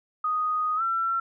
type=tone with pitch glide; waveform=sine; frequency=1244.5 to 1349.3 Hz; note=D#6 to E6; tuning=0 to +40 cents; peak=-23 dBFS; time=0.24-1.2 s; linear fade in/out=5 ms; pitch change=+140 cents; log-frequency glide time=0.76-0.82 s; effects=none